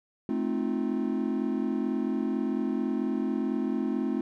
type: chord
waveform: triangle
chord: F dominant seventh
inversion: first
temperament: equal with one note detuned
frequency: 217.3 / 261.6 / 311.1 / 349.2 Hz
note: A3 / C4 / Eb4 / F4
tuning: -21 / 0 / 0 / 0 cents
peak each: -29 / -28 / -32 / -32 dBFS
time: 0.29-4.21 s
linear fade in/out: 2 ms
effects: none